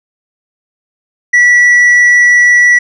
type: tone with tanh clipping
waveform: sine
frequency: 1949 Hz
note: B6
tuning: 23 cents flat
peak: -4 dBFS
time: 1.33-2.79 s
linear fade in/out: 10 ms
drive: 3 dB
effects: none